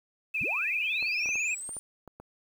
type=tone with vibrato; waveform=sine; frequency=2500 Hz; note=D#7; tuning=8 cents sharp; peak=-27 dBFS; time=0.34-1.55 s; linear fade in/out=10 ms; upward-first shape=sine; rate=18 Hz; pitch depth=84 cents each way
type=linear sweep; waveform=sine; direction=up; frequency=81 to 9300 Hz; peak=-36 dBFS; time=0.41-1.79 s; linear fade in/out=0 ms
type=clicks; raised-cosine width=1 ms; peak=-31 dBFS; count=8; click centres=1.026 / 1.259 / 1.29 / 1.356 / 1.692 / 1.767 / 2.077 / 2.2 s
effects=9-bit